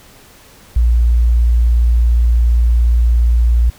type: tone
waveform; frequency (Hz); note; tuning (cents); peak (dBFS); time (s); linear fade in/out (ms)
sine; 58.6; A#1; +10; -8; 0.76-3.7; 5
effects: pink hiss -43 dBFS RMS until 3.78 s